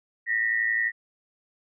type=tone pair together; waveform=sine; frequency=1837 / 1948.4 Hz; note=A#6 / B6; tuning=-26 / -24 cents; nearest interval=minor second; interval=102 cents; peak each=-25 dBFS; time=0.26-0.92 s; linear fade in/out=50 ms; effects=none